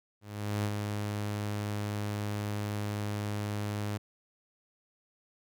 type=tone with ADSR envelope; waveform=sawtooth; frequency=103.83 Hz; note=G#2; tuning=in tune; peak=-24 dBFS; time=0.21-3.98 s; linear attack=430 ms; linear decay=58 ms; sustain=-4 dB; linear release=13 ms; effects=none